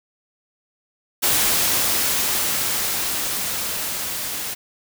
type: noise with level ramp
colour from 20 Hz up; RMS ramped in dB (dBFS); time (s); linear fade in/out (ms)
white; -18 to -28; 1.22-4.55; 20
effects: none